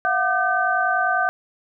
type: tone cluster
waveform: sine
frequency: 682 / 732 / 1202 / 1536 Hz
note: F5 / F#5 / D6 / G6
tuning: -41 / -19 / +40 / -36 cents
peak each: -27 / -22 / -25 / -21 dBFS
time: 0.05-1.29 s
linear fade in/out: 0 ms
effects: none